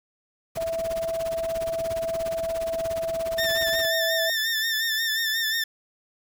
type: noise with tremolo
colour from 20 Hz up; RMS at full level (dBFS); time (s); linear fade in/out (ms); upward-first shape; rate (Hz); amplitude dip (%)
pink; -36; 0.55-3.86; 10; sine; 17; 95
type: tone with pitch glide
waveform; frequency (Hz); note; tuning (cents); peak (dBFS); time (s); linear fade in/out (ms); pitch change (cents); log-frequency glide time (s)
sine; 659.3 to 654.7; E5 to E5; 0 to -12; -25; 0.57-4.3; 2; -12; 3.7-3.95
type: tone with vibrato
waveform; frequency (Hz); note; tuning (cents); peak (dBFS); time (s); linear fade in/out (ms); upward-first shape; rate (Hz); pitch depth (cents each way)
20% pulse; 1789; A6; +28; -18; 3.38-5.64; 5; sine; 5.6; 50
effects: none